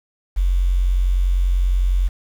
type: tone with quantisation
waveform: sine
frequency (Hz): 45.3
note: F#1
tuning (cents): -36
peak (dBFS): -14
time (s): 0.36-2.09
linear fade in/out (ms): 20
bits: 7
effects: none